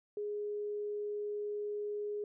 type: tone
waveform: sine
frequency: 415.3 Hz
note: G#4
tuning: in tune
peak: -35 dBFS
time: 0.17-2.24 s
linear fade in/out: 2 ms
effects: none